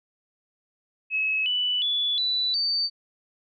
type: tone with pitch steps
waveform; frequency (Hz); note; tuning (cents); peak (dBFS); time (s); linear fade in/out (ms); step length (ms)
sine; 2574 / 2974 / 3436 / 3970 / 4586; E7 / F#7 / A7 / B7 / D8; -42 / +8 / -42 / +8 / -42; -22; 1.1-2.9; 50; 360
effects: none